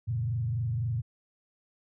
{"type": "tone with frequency modulation", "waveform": "sine", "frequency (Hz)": 116.54, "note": "A#2", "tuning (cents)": 0, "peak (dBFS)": -27, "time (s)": [0.07, 1.02], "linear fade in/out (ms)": 20, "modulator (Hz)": 23.9, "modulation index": 0.79, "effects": []}